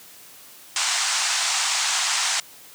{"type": "band-pass noise", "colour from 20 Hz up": "white", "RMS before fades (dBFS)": -23, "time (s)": [0.76, 2.4], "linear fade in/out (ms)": 2, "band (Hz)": [730, 8300], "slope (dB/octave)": 48, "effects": ["white hiss -46 dBFS RMS until 2.74 s", "high-pass 100 Hz 12 dB/octave"]}